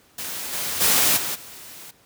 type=noise with level steps; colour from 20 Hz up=white; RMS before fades=-31 / -27 / -18 / -27 / -41 dBFS; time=0.18-1.91 s; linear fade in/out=5 ms; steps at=0.52 / 0.8 / 1.16 / 1.34 s; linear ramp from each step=20 ms; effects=pink hiss -56 dBFS RMS until 2.05 s + high-pass 80 Hz 12 dB/octave